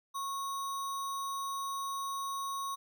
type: tone with sample-and-hold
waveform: sine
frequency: 1100 Hz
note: C#6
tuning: 14 cents flat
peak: -34 dBFS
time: 0.14-2.76 s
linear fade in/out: 20 ms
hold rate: 4900 Hz
effects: none